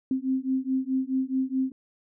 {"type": "beating tone pair", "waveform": "sine", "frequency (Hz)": [260.2, 264.9], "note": ["C4", "C4"], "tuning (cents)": [-9, 22], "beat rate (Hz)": 4.7, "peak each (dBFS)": -27, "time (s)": [0.11, 1.72], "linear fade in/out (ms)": 2, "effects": []}